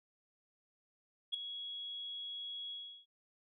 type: tone with ADSR envelope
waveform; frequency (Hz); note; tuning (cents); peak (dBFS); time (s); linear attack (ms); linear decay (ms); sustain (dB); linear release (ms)
sine; 3334; G#7; +6; -29; 1.32-3.06; 23; 4; -12; 350
effects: tanh soft clip ceiling -28 dBFS